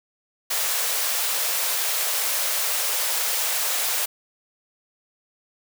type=high-pass noise; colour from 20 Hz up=white; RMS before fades=-24 dBFS; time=0.5-4.06 s; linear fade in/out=10 ms; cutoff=450 Hz; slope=48 dB/octave; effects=none